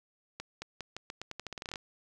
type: accelerating click train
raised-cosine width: 0.2 ms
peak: -22 dBFS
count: 17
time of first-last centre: 0.4-1.758 s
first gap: 220 ms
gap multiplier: 0.85
effects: none